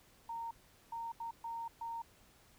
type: tone bursts at uneven times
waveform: sine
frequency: 922 Hz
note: A#5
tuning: 19 cents flat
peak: -39 dBFS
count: 5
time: 0.29-0.51 / 0.92-1.12 / 1.2-1.31 / 1.44-1.68 / 1.81-2.02 s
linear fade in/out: 5 ms
effects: pink hiss -65 dBFS RMS until 2.58 s